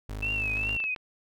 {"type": "tone", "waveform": "30% pulse", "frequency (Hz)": 51.9, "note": "G#1", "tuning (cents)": 0, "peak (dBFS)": -31, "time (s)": [0.09, 0.77], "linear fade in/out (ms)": 5}
{"type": "tone with vibrato", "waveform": "sine", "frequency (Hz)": 2637, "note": "E7", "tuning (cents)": 0, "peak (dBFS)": -27, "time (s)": [0.22, 0.95], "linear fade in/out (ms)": 10, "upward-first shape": "triangle", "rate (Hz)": 2.5, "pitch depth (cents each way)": 100}
{"type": "clicks", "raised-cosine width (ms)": 0.3, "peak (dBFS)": -26, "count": 6, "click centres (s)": [0.569, 0.636, 0.693, 0.802, 0.84, 0.962]}
{"effects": []}